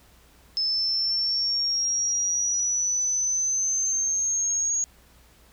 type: exponential sweep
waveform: sine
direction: up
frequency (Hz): 5230 to 6645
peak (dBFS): -22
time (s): 0.57-4.84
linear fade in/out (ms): 0
effects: added 60 Hz sine -57 dBFS peak until 5.52 s + pink hiss -57 dBFS RMS until 5.52 s